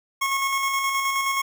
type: tone with tremolo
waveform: 25% pulse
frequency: 1091 Hz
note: C#6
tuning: 28 cents flat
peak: -17 dBFS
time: 0.21-1.42 s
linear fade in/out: 10 ms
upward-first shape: square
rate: 9.5 Hz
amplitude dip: 30%
effects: none